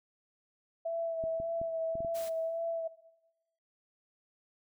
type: tone with vibrato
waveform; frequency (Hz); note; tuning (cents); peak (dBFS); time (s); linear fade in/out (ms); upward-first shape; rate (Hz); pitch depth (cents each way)
sine; 659.3; E5; 0; -31; 0.85-2.88; 10; sine; 1.8; 22
type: clicks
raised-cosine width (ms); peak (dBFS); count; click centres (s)
3; -31; 6; 1.239 / 1.401 / 1.615 / 1.954 / 2.005 / 2.048
type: noise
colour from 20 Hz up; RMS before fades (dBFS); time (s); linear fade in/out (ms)
white; -47; 2.14-2.3; 20
effects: noise-tail reverb RT60 1.0 s tail -18 dB re dry